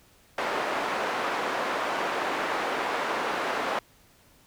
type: band-pass noise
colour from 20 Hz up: white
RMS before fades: -29 dBFS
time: 0.38-3.79 s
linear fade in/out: 2 ms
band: 360 to 1300 Hz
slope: 12 dB/octave
effects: pink hiss -59 dBFS RMS until 4.46 s